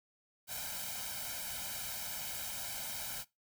white noise with comb filter, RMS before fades -41 dBFS, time 0.47-3.25 s, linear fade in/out 50 ms, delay 1.3 ms, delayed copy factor +1, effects noise-tail reverb RT60 0.2 s tail -20 dB re dry

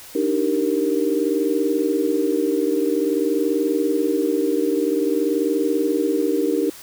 sine chord, Eb major seventh, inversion third, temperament equal with one note detuned, 293.7 / 314.2 / 392 / 466.2 Hz, D4 / Eb4 / G4 / Bb4, 0 / +17 / 0 / 0 cents, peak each -23 dBFS, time 0.15-6.7 s, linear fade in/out 5 ms, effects white hiss -41 dBFS RMS until 6.82 s

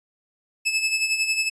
sawtooth tone with tremolo, 2607 Hz, E7, 20 cents flat, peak -15 dBFS, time 0.65-1.5 s, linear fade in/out 20 ms, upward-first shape sine, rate 11 Hz, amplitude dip 60%, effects resampled to 22050 Hz

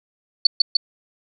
sine tone with echo, 4475 Hz, C#8, 16 cents sharp, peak -8 dBFS, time 0.45-0.47 s, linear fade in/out 5 ms, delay 150 ms, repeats 2, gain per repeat -2 dB, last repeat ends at 0.77 s, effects none

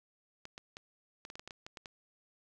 clicks, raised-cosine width 0.2 ms, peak -28 dBFS, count 12, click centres 0.454 / 0.579 / 0.769 / 1.251 / 1.301 / 1.355 / 1.395 / 1.476 / 1.508 / 1.665 / 1.772 / 1.858 s, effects none

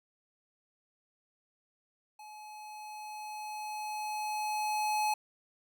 square tone with level ramp, 850 Hz, G#5, 40 cents sharp, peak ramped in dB -48 to -28 dBFS, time 2.19-5.14 s, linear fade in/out 5 ms, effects none

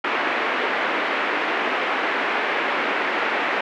white band-pass noise, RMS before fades -23 dBFS, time 0.04-3.61 s, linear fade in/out 5 ms, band 270 to 2300 Hz, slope 24 dB/octave, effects none

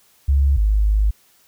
sine tone pair in turn, 69.3 / 51.92 Hz, C#2 / G#1, 0 / 0 cents, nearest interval perfect fourth, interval 500 cents, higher first, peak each -12 / -13 dBFS, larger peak first, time 0.28-0.57 / 0.57-1.11 s, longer second, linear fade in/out 10 ms, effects white hiss -56 dBFS RMS until 1.47 s

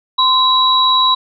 sine tone pair together, 1034 / 3894 Hz, C6 / B7, -21 / -25 cents, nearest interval octave + major seventh, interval 2296 cents, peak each -12 dBFS, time 0.18-1.15 s, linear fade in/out 10 ms, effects none

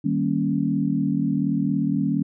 sine chord, Eb dominant seventh, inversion none, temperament equal, 155.56 / 196 / 233.1 / 277.2 Hz, Eb3 / G3 / Bb3 / Db4, 0 / 0 / 0 / 0 cents, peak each -26 / -25 / -26 / -24 dBFS, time 0.04-2.23 s, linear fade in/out 10 ms, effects none

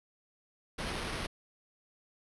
pink noise with sample-and-hold, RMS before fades -37 dBFS, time 0.78-1.27 s, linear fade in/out 10 ms, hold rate 7350 Hz, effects resampled to 24000 Hz

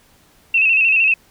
sine tone with vibrato, 2637 Hz, E7, in tune, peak -11 dBFS, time 0.54-1.14 s, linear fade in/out 5 ms, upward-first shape square, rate 13 Hz, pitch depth 48 cents each way, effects pink hiss -53 dBFS RMS until 1.3 s

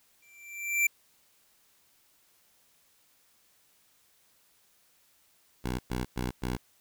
square tone with exponential growth, 2349 Hz, D7, in tune, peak -21 dBFS, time 0.22-0.87 s, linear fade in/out 5 ms, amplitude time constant 140 ms
10% pulse tone bursts, 62.1 Hz, B1, 10 cents sharp, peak -22 dBFS, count 4, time 5.64-6.57 s, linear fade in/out 10 ms, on 150 ms, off 110 ms
effects white hiss -66 dBFS RMS until 6.8 s

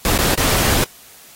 pink noise with dropouts, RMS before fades -17 dBFS, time 0.05-0.84 s, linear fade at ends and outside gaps 2 ms, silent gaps 0.179-0.187 / 0.348-0.375 s, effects white hiss -44 dBFS RMS until 1.35 s + AAC 48 kbps

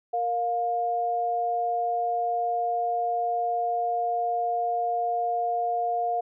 sine tone pair together, 466.2 / 707.3 Hz, A#4 / F5, 0 / +22 cents, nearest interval perfect fifth, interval 722 cents, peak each -32 / -24 dBFS, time 0.13-6.21 s, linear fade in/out 10 ms, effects none

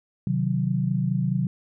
sine chord, C diminished, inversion none, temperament equal, 130.81 / 155.56 / 185 Hz, C3 / Eb3 / Gb3, 0 / 0 / 0 cents, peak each -25 / -27 / -25 dBFS, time 0.27-1.47 s, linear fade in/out 2 ms, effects none

